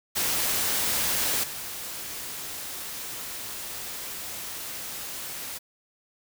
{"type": "noise with level steps", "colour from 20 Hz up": "white", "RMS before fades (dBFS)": [-26, -36], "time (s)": [0.15, 5.59], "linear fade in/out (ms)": 20, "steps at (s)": 1.43, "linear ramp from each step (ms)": 10, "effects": []}